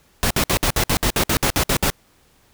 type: noise bursts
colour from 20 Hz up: pink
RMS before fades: -18 dBFS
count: 13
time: 0.23-1.901 s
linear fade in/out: 0 ms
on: 75 ms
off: 58 ms
effects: pink hiss -57 dBFS RMS until 2.53 s